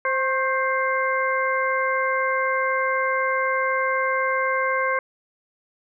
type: harmonic tone with a mistuned harmonic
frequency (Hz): 524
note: C5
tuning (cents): +2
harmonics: 1 / 2 / 3 / 4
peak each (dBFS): -25 / -24 / -26 / -27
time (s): 0.05-4.99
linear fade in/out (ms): 2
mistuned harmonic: 2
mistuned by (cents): +44
effects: none